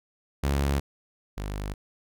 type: tone pair in turn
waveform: sawtooth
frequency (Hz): 69.9 / 50.26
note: C#2 / G1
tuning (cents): +15 / +44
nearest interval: tritone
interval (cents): 571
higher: first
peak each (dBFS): -19 / -27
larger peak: first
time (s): 0.43-0.8 / 1.37-1.74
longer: neither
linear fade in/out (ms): 10
effects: none